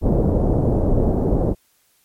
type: low-pass noise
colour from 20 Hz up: pink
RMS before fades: -17 dBFS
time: 0.01-1.55 s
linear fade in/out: 50 ms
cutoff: 610 Hz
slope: 24 dB/octave
effects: white hiss -61 dBFS RMS until 2.04 s + MP3 64 kbps